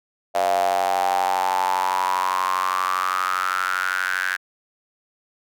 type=tone with high-pass filter sweep; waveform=square; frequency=46.25 Hz; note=F#1; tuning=in tune; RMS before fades=-22 dBFS; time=0.34-4.37 s; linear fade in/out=20 ms; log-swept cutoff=660 to 1600 Hz; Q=8.9; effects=none